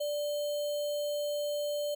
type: tone with sample-and-hold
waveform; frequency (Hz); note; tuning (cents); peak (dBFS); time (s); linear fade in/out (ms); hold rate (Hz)
sine; 587.3; D5; 0; -30; 0-1.95; 10; 3675
effects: none